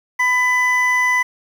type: tone pair together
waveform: triangle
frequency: 1000.3 / 1998 Hz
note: B5 / B6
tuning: +22 / +20 cents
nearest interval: octave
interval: 1198 cents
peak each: -18 / -13 dBFS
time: 0.19-1.23 s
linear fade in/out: 10 ms
effects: 7-bit